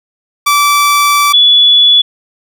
sawtooth / sine tone pair in turn, 1160 / 3420 Hz, D6 / A7, -22 / -50 cents, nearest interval octave + perfect fifth, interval 1872 cents, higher second, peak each -3 dBFS, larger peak neither, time 0.46-1.33 / 1.33-2.02 s, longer first, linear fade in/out 10 ms, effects none

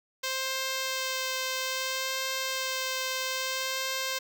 5% pulse tone with vibrato, 523.3 Hz, C5, in tune, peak -18 dBFS, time 0.23-4.19 s, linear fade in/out 10 ms, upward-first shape sine, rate 0.61 Hz, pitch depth 10 cents each way, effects none

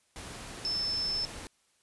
sine tone in noise, 5274 Hz, E8, in tune, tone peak -29 dBFS, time 0.65-1.25 s, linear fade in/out 0 ms, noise pink, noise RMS -43 dBFS, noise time 0.16-1.47 s, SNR +11 dB, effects white hiss -70 dBFS RMS until 1.82 s + resampled to 24000 Hz

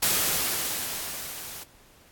white noise with level ramp, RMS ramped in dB -22 to -40 dBFS, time 0.02-1.64 s, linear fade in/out 10 ms, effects pink hiss -56 dBFS RMS until 2.11 s + AAC 64 kbps

